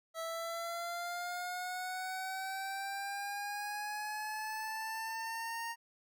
25% pulse linear sweep, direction up, 652 to 929 Hz, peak -34 dBFS, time 0.14-5.76 s, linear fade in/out 50 ms, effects none

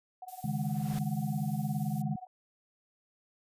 sine tone with tremolo, 740 Hz, F#5, in tune, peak -39 dBFS, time 0.22-2.27 s, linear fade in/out 2 ms, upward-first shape sine, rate 19 Hz, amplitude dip 95%
violet noise, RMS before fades -48 dBFS, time 0.28-2.02 s, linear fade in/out 5 ms
pink noise with exponential growth, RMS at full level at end -43 dBFS, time 0.39-0.99 s, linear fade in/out 2 ms, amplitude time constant 130 ms
sine chord, C# suspended second, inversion none, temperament just, 138.59 / 155.92 / 207.9 Hz, C#3 / D#3 / G#3, 0 / +4 / +2 cents, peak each -35 / -34 / -34 dBFS, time 0.44-2.16 s, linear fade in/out 5 ms
effects resampled to 32000 Hz

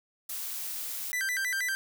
blue noise, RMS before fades -36 dBFS, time 0.29-1.12 s, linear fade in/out 5 ms
45% pulse tone with vibrato, 1769 Hz, A6, 9 cents sharp, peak -28 dBFS, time 1.13-1.75 s, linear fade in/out 0 ms, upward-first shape square, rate 6.3 Hz, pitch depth 200 cents each way
effects none

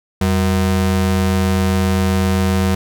square ring-modulated tone, 140 Hz, C#3, 18 cents sharp, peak -11 dBFS, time 0.21-2.75 s, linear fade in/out 5 ms, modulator 53.8 Hz, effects none

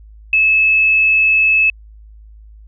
sine tone, 2600 Hz, E7, 24 cents flat, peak -9 dBFS, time 0.33-1.7 s, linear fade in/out 2 ms, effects added 53 Hz sine -37 dBFS peak until 2.67 s

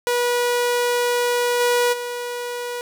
sawtooth tone with level steps, 485.4 Hz, B4, 30 cents flat, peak -14 / -12 / -22 dBFS, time 0.07-2.81 s, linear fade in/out 0 ms, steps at 1.59 / 1.92 s, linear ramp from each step 20 ms, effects none

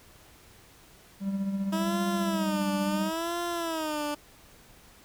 triangle tone with tremolo, 196 Hz, G3, in tune, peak -23 dBFS, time 1.2-3.11 s, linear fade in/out 50 ms, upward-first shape triangle, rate 15 Hz, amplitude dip 55%
15% pulse tone with vibrato, 319.1 Hz, D#4, 44 cents sharp, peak -23 dBFS, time 1.72-4.15 s, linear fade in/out 10 ms, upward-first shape sine, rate 0.73 Hz, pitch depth 140 cents each way
effects pink hiss -55 dBFS RMS until 5.04 s

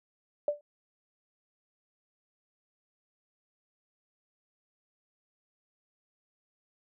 sine tone with exponential decay, 587.3 Hz, D5, in tune, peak -21 dBFS, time 0.48-0.61 s, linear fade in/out 2 ms, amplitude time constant 28 ms, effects none

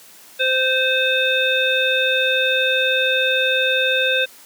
harmonic tone, 519 Hz, C5, 14 cents flat, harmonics 1 / 3 / 5 / 7, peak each -21 / -21 / -21 / -21 dBFS, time 0.39-4.26 s, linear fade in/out 20 ms, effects white hiss -45 dBFS RMS until 4.45 s + high-pass 150 Hz 12 dB/octave

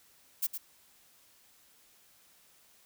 violet noise with echo, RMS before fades -30 dBFS, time 0.42-0.47 s, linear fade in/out 10 ms, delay 110 ms, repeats 1, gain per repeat -8 dB, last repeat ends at 0.58 s, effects white hiss -63 dBFS RMS until 2.85 s

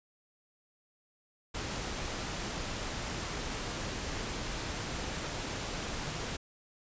pink noise, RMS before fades -37 dBFS, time 1.54-6.37 s, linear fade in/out 10 ms, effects resampled to 16000 Hz

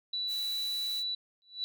sine tone, 3951 Hz, B7, in tune, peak -31 dBFS, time 0.13-1.15 s, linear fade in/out 5 ms
blue noise, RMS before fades -44 dBFS, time 0.27-1.04 s, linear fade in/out 50 ms
sine tone with exponential growth, 3951 Hz, B7, in tune, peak -28 dBFS, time 1.42-1.64 s, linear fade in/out 0 ms, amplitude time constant 46 ms
effects none

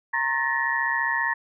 sine tone cluster, 929 / 1073 / 1748 / 1883 Hz, A#5 / C6 / A6 / A#6, -6 / +43 / -12 / +17 cents, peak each -28 / -32 / -26 / -26 dBFS, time 0.13-1.34 s, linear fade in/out 10 ms, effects none

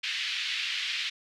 white band-pass noise, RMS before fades -32 dBFS, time 0.03-1.1 s, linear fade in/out 10 ms, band 2000 to 3800 Hz, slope 24 dB/octave, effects none

